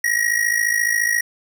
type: tone with amplitude modulation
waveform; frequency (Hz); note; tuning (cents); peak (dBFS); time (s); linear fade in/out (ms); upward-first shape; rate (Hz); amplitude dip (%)
square; 1899; A#6; +32; -14; 0.04-1.21; 5; sine; 54.4; 75
effects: none